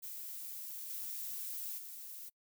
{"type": "noise with level steps", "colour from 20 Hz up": "violet", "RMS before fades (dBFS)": [-45, -42, -48], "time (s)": [0.02, 2.3], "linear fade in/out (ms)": 20, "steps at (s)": [0.89, 1.77], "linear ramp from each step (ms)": 20, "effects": ["noise-tail reverb RT60 0.1 s tail -25 dB re dry"]}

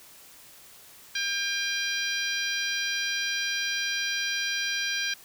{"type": "harmonic tone with a mistuned harmonic", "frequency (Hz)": 800, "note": "G5", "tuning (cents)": 35, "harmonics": [2, 3, 4, 5, 6, 7], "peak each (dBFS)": [-31, -33, -34, -35, -36, -36], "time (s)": [1.15, 5.14], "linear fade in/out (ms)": 5, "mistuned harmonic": 7, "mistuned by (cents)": 35, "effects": ["white hiss -51 dBFS RMS until 5.24 s"]}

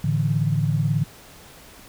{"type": "chord", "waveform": "sine", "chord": "A suspended fourth", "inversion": "none", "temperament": "just", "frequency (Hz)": [110, 146.67, 165], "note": ["A2", "D3", "E3"], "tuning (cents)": [0, -2, 2], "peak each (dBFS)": [-24, -21, -25], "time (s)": [0.04, 1.04], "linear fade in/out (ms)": 5, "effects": ["pink hiss -46 dBFS RMS until 1.88 s"]}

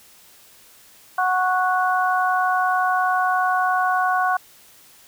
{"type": "harmonic tone", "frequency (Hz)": 368.6, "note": "F#4", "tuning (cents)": -7, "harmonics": [2, 3, 4], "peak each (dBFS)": [-20, -22, -23], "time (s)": [1.18, 4.37], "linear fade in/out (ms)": 5, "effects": ["white hiss -50 dBFS RMS until 5.07 s"]}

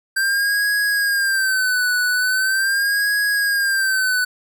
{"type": "tone with vibrato", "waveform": "square", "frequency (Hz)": 1568, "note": "G6", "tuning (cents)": 0, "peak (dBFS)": -17, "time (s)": [0.16, 4.25], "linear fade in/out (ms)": 10, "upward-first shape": "sine", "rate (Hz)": 0.41, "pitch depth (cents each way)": 98, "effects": []}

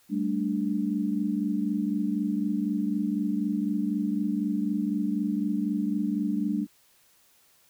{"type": "chord", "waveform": "sine", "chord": "G suspended second", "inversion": "none", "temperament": "equal", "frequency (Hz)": [196, 220, 293.7], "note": ["G3", "A3", "D4"], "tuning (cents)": [0, 0, 0], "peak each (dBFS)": -29, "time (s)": [0.09, 6.67], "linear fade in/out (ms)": 50, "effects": ["white hiss -62 dBFS RMS until 7.69 s"]}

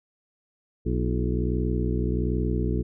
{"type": "harmonic tone with a mistuned harmonic", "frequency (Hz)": 61.3, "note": "B1", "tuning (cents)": -12, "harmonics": [1, 2, 3, 4, 5, 6, 7], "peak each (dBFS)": [-26, -29, -31, -32, -33, -34, -34], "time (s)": [0.85, 2.83], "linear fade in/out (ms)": 20, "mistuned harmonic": 5, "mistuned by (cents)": 83, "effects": []}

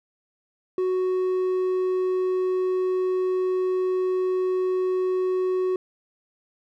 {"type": "tone with hard clipping", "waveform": "sine", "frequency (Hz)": 370.2, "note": "F#4", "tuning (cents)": 1, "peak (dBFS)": -22, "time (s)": [0.78, 5.76], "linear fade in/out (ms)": 2, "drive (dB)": 3, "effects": []}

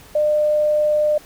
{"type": "tone", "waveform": "sine", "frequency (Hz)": 602, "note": "D5", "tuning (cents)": 43, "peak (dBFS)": -14, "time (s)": [0.15, 1.18], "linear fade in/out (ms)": 5, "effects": ["pink hiss -45 dBFS RMS until 1.25 s"]}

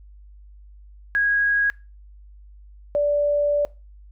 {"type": "tone pair in turn", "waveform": "sine", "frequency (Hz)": [1648, 582.7], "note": ["G#6", "D5"], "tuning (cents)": [-14, -14], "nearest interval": "octave + tritone", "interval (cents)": 1800, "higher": "first", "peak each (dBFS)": [-17, -17], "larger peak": "neither", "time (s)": [[1.15, 1.7], [2.95, 3.65]], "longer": "second", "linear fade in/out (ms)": 0, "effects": ["noise-tail reverb RT60 0.3 s tail -23 dB re dry", "added 50 Hz sine -43 dBFS peak until 4.11 s"]}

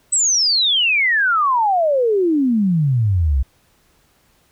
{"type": "exponential sweep", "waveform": "sine", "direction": "down", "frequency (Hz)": [8180, 61.74], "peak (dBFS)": -13, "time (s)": [0.12, 3.43], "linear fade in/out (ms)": 10, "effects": ["pink hiss -58 dBFS RMS until 4.51 s"]}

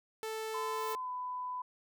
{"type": "tone", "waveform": "sawtooth", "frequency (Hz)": 440, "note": "A4", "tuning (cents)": 0, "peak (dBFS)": -33, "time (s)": [0.23, 0.95], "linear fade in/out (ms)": 0}
{"type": "noise with exponential growth", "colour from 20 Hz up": "violet", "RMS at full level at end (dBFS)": -44, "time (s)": [0.52, 0.93], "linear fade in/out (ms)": 0, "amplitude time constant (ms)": 88}
{"type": "tone with pitch glide", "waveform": "sine", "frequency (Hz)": [1020, 999.6], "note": ["C6", "B5"], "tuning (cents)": [-44, 21], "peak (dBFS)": -36, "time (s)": [0.54, 1.62], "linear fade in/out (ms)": 5, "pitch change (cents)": -35, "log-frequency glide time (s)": [0.98, 1.1]}
{"effects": []}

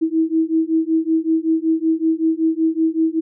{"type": "beating tone pair", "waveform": "sine", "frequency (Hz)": [320, 325.3], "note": ["D#4", "E4"], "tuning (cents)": [49, -23], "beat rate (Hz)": 5.3, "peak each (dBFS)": -18, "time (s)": [0.01, 3.21], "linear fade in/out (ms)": 20, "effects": []}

